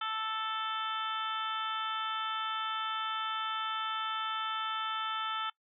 harmonic tone, 440 Hz, A4, in tune, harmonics 2 / 3 / 4 / 5 / 6 / 7 / 8, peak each -41 / -34 / -44 / -49 / -48 / -41 / -42 dBFS, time 0.01-5.5 s, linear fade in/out 5 ms, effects noise-tail reverb RT60 0.1 s tail -22 dB re dry

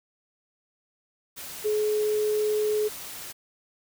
sine tone in noise, 424.9 Hz, G#4, 40 cents sharp, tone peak -22 dBFS, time 1.64-2.89 s, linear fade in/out 20 ms, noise white, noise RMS -39 dBFS, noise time 1.36-3.33 s, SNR +14 dB, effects none

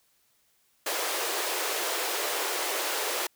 pink high-pass noise, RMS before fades -30 dBFS, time 0.86-3.27 s, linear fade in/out 5 ms, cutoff 360 Hz, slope 48 dB/octave, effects white hiss -68 dBFS RMS until 3.35 s

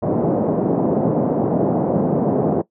pink band-pass noise, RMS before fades -18 dBFS, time 0.02-2.62 s, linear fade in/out 10 ms, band 150 to 690 Hz, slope 24 dB/octave, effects noise-tail reverb RT60 0.1 s tail -18 dB re dry

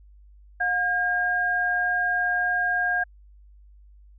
sine tone pair together, 718.7 / 1617 Hz, F5 / G#6, +49 / -47 cents, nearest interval octave + major second, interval 1404 cents, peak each -27 / -22 dBFS, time 0.6-3.04 s, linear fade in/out 10 ms, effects added 50 Hz sine -48 dBFS peak until 4.18 s

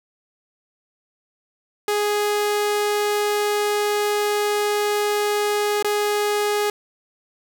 sawtooth tone with dropouts, 415.3 Hz, G#4, in tune, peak -15 dBFS, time 1.88-6.7 s, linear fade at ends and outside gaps 2 ms, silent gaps 5.826-5.845 s, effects none

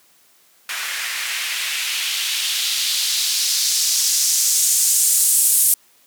blue noise with band-pass filter sweep, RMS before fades -19 dBFS, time 0.69-5.74 s, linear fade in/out 2 ms, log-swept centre 1700 to 10000 Hz, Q 1.7, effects white hiss -55 dBFS RMS until 6.06 s + high-pass 150 Hz 12 dB/octave

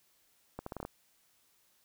accelerating click train, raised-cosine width 1 ms, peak -25 dBFS, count 7, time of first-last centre 0.59-0.851 s, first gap 74 ms, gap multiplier 0.78, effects white hiss -70 dBFS RMS until 1.84 s

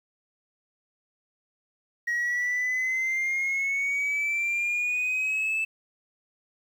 sine exponential sweep, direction up, 1893 to 2637 Hz, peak -22 dBFS, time 2.07-5.65 s, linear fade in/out 10 ms, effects tanh soft clip ceiling -23 dBFS + 9-bit

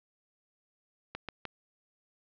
clicks, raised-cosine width 0.3 ms, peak -21 dBFS, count 3, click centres 1.15 / 1.287 / 1.453 s, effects low-pass 5000 Hz 12 dB/octave

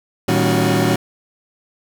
30% pulse tone cluster, 113.4 / 157 / 193.4 / 278.8 / 363.2 Hz, A#2 / D#3 / G3 / C#4 / F#4, -47 / +16 / -23 / +10 / -32 cents, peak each -18 dBFS, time 0.28-0.96 s, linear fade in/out 5 ms, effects none

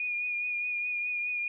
sine tone with vibrato, 2445 Hz, D#7, 31 cents flat, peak -29 dBFS, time 0-1.48 s, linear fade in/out 2 ms, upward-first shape triangle, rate 4.8 Hz, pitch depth 30 cents each way, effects none

